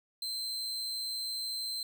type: tone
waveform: 40% pulse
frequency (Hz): 4107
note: C8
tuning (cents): -33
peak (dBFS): -33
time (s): 0.22-1.83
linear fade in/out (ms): 2
effects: none